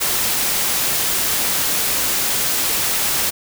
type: noise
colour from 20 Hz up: white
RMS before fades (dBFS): -19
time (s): 0-3.31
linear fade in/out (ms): 20
effects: none